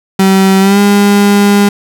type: tone with pitch glide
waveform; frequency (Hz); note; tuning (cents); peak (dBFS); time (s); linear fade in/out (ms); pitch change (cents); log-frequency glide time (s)
35% pulse; 192 to 202.7; G3 to G#3; -36 to -42; -3; 0.19-1.69; 5; +94; 0.6-0.79
effects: none